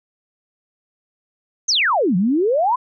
sine exponential two-way sweep, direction down then up, 6645 to 170 to 1050 Hz, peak -14 dBFS, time 1.68-2.76 s, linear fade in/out 10 ms, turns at 2.16 s, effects none

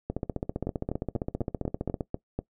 two click trains, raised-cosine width 2 ms, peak -16 / -16 dBFS, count 8 / 30, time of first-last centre 0.67-2.39 / 0.1-2.008 s, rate 4.07 / 15.2 Hz, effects noise-tail reverb RT60 0.1 s tail -19 dB re dry

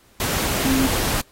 sine tone in noise, 265.2 Hz, C4, 23 cents sharp, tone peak -17 dBFS, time 0.65-0.87 s, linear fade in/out 2 ms, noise pink, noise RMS -23 dBFS, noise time 0.2-1.21 s, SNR +3 dB, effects pink hiss -55 dBFS RMS until 1.31 s + AAC 48 kbps

